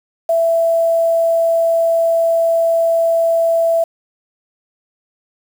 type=tone with quantisation; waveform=sine; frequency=664 Hz; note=E5; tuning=12 cents sharp; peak=-11 dBFS; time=0.29-3.84 s; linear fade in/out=5 ms; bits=6; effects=none